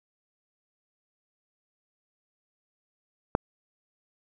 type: click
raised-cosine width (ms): 1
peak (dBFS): -7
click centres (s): 3.351
effects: none